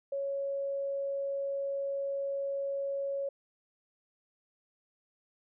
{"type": "tone", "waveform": "sine", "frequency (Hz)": 554.4, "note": "C#5", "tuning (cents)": 0, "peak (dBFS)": -31, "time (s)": [0.12, 3.29], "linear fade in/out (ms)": 5, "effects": []}